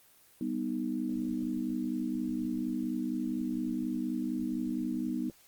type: chord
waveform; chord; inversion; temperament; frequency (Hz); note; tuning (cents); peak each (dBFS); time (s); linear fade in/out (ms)
sine; G augmented; none; equal; 196 / 246.9 / 311.1; G3 / B3 / D#4; 0 / 0 / 0; -38 / -33 / -35; 0.41-5.3; 2
effects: white hiss -61 dBFS RMS until 5.47 s + Opus 24 kbps